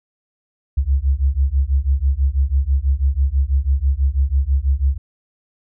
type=beating tone pair; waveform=sine; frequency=65.41 / 71.51 Hz; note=C2 / D2; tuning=0 / -46 cents; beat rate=6.1 Hz; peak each=-17 dBFS; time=0.77-4.98 s; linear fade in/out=10 ms; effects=none